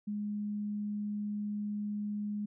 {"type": "tone", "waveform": "sine", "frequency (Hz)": 207.7, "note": "G#3", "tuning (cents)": 0, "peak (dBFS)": -33, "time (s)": [0.07, 2.46], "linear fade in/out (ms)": 10, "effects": []}